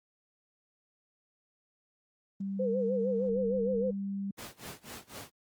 sine tone with pitch glide, 196 to 197.59 Hz, G3 to G3, 0 to +14 cents, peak -32 dBFS, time 2.4-4.31 s, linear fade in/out 5 ms, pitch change +14 cents, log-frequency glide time 3.49-3.85 s
sine tone with vibrato, 486.5 Hz, B4, 26 cents flat, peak -28 dBFS, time 2.59-3.91 s, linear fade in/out 10 ms, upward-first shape sine, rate 6.5 Hz, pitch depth 120 cents each way
pink noise with tremolo, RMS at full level -42 dBFS, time 4.37-5.31 s, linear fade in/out 20 ms, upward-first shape sine, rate 4 Hz, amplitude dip 95%
effects high-pass 100 Hz 12 dB/octave + Opus 32 kbps

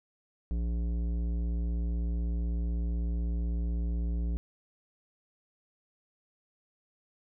sine tone with tanh clipping, 58 Hz, A#1, 8 cents flat, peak -30 dBFS, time 0.51-4.37 s, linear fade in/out 0 ms, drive 13 dB, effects none

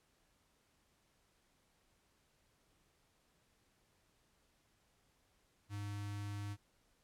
square tone with notch filter, 102.2 Hz, G#2, 27 cents flat, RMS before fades -43 dBFS, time 5.69-6.57 s, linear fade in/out 50 ms, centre 540 Hz, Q 1.3, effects pink hiss -75 dBFS RMS until 7.03 s + low-pass 12000 Hz 12 dB/octave

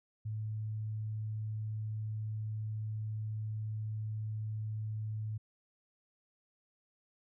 sine tone, 108.2 Hz, A2, 29 cents flat, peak -35 dBFS, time 0.25-5.38 s, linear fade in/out 10 ms, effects none

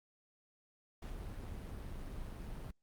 brown noise with amplitude modulation, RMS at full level -43 dBFS, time 1.02-2.71 s, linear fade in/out 5 ms, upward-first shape sine, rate 154 Hz, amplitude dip 30%, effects Opus 48 kbps

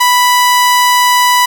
sawtooth tone, 987.8 Hz, B5, in tune, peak -3 dBFS, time 0-1.46 s, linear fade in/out 10 ms, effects 7-bit

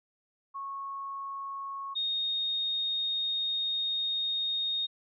sine tone pair in turn, 1100 / 3708 Hz, C#6 / A#7, -14 / -10 cents, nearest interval octave + major sixth, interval 2104 cents, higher second, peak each -35 / -28 dBFS, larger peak second, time 0.54-1.95 / 1.95-4.87 s, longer second, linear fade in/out 20 ms, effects none

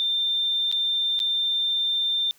sine tone with dropouts, 3588 Hz, A7, 33 cents sharp, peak -21 dBFS, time 0-2.31 s, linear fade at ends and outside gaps 0 ms, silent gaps 0.715-0.725 / 1.192-1.201 s, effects white hiss -58 dBFS RMS until 2.38 s

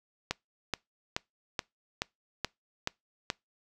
click train, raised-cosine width 0.2 ms, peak -12 dBFS, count 8, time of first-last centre 0.31-3.301 s, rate 2.34 Hz, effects noise-tail reverb RT60 0.2 s tail -25 dB re dry

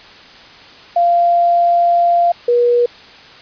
sine tone pair in turn, 692 / 481.5 Hz, F5 / B4, -16 / -44 cents, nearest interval tritone, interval 628 cents, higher first, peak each -9 dBFS, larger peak neither, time 0.96-2.32 / 2.48-2.86 s, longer first, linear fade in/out 5 ms, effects white hiss -39 dBFS RMS until 3.41 s + resampled to 11025 Hz

